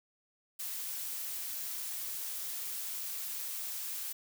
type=noise; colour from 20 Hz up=blue; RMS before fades=-39 dBFS; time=0.59-4.13 s; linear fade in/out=10 ms; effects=none